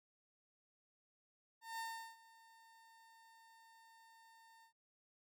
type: tone with ADSR envelope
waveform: 30% pulse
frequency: 908 Hz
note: A#5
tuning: 46 cents flat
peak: -39 dBFS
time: 1.61-4.73 s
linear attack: 180 ms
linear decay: 370 ms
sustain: -21 dB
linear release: 95 ms
effects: none